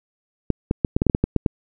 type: clicks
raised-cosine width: 3 ms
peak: -4 dBFS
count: 11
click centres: 0.503 / 0.711 / 0.848 / 0.965 / 1.019 / 1.067 / 1.098 / 1.149 / 1.24 / 1.363 / 1.462 s
effects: none